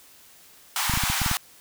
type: high-pass noise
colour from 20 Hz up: pink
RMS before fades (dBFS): -26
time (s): 0.76-1.37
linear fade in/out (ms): 0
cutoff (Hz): 790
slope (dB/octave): 48
type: clicks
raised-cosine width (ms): 5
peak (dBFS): -15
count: 8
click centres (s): 0.897 / 0.938 / 0.974 / 1.037 / 1.1 / 1.217 / 1.262 / 1.314
effects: white hiss -52 dBFS RMS until 1.6 s